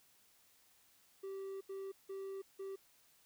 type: tone bursts at uneven times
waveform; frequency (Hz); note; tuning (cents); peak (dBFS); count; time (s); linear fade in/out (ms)
triangle; 388.4; G4; -16; -40; 4; 1.23-1.61 / 1.69-1.92 / 2.09-2.42 / 2.59-2.76; 10
effects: white hiss -69 dBFS RMS until 3.25 s